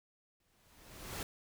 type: noise with exponential growth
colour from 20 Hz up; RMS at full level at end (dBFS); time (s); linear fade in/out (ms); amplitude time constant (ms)
pink; -39; 0.4-1.23; 2; 180
effects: none